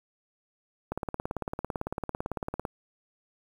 click train, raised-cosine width 1 ms, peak -17 dBFS, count 32, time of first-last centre 0.92-2.652 s, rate 17.9 Hz, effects 8-bit

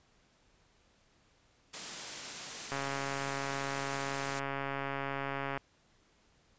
white high-pass noise, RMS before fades -41 dBFS, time 1.73-4.4 s, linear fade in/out 10 ms, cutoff 100 Hz, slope 96 dB/octave
click train, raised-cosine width 0.5 ms, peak -21 dBFS, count 395, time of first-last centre 2.72-5.575 s, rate 138 Hz
effects pink hiss -68 dBFS RMS until 6.58 s + resampled to 16000 Hz

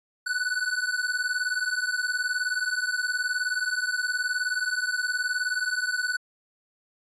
square beating tone pair, 1480 / 1499 Hz, F#6 / F#6, 0 / +22 cents, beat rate 19 Hz, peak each -29 dBFS, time 0.26-6.17 s, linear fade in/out 10 ms, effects resampled to 22050 Hz

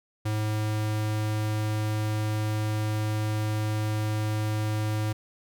square tone, 107.3 Hz, A2, 43 cents flat, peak -26 dBFS, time 0.25-5.13 s, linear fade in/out 10 ms, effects none

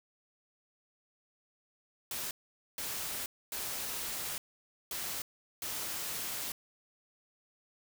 white noise bursts at uneven times, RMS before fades -38 dBFS, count 5, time 2.11-2.31 / 2.78-3.26 / 3.52-4.38 / 4.91-5.22 / 5.62-6.52 s, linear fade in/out 2 ms, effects none

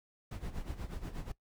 brown noise with tremolo, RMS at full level -38 dBFS, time 0.31-1.32 s, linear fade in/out 5 ms, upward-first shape sine, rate 8.3 Hz, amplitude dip 75%, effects noise-tail reverb RT60 0.1 s tail -19 dB re dry

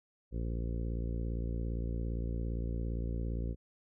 harmonic tone, 57.5 Hz, A#1, 23 cents flat, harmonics 1 / 2 / 3 / 4 / 5 / 6 / 7 / 8 / 9, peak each -34 / -40 / -44 / -46 / -48 / -50 / -51 / -52 / -53 dBFS, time 0.31-3.56 s, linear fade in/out 50 ms, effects none

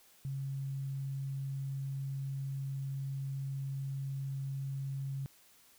sine tone, 136.4 Hz, C#3, 28 cents flat, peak -35 dBFS, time 0.25-5.26 s, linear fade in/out 0 ms, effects white hiss -63 dBFS RMS until 5.78 s

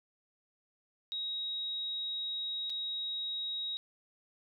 sine tone with dropouts, 3800 Hz, A#7, 33 cents sharp, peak -34 dBFS, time 1.12-3.77 s, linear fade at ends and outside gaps 0 ms, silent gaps 2.697-2.701 s, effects none

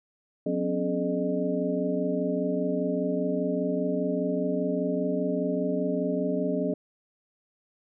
sine tone cluster, 181.6 / 255 / 280 / 425.7 / 608 Hz, F#3 / C4 / C#4 / G#4 / D#5, -32 / -44 / +18 / +43 / -40 cents, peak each -31 dBFS, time 0.46-6.74 s, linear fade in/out 5 ms, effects none

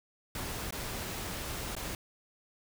pink noise with dropouts, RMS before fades -38 dBFS, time 0.35-1.95 s, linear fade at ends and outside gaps 2 ms, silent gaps 0.708-0.724 / 1.752-1.765 s, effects none

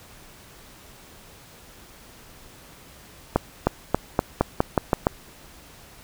accelerating click train, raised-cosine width 1 ms, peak -3 dBFS, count 9, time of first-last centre 3.36-5.069 s, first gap 310 ms, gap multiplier 0.89, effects pink hiss -48 dBFS RMS until 6.03 s

